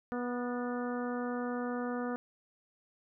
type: harmonic tone with a mistuned harmonic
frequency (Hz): 244.5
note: B3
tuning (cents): -17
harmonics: 1 / 2 / 3 / 4 / 5 / 6 / 7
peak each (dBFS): -35 / -38 / -43 / -48 / -44 / -46 / -52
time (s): 0.12-2.16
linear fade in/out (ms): 0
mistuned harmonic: 7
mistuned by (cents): +46
effects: none